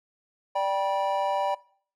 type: chord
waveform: triangle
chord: G major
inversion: second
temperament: equal with one note detuned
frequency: 587.3 / 784 / 969.7 Hz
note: D5 / G5 / B5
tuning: 0 / 0 / -32 cents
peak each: -26 dBFS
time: 0.55-1.55 s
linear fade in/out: 10 ms
effects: noise-tail reverb RT60 0.5 s tail -21 dB re dry